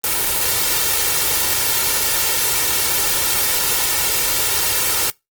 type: noise with comb filter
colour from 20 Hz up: white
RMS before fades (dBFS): -18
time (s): 0.04-5.1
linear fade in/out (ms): 0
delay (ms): 2.2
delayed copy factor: +0.55
effects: noise-tail reverb RT60 0.2 s tail -24 dB re dry + Opus 24 kbps